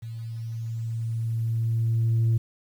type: tone with level ramp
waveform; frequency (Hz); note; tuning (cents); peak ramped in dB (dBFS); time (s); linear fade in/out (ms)
sine; 114.1; A#2; -37; -33 to -16; 0.02-2.38; 10
effects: tanh soft clip ceiling -17 dBFS + 9-bit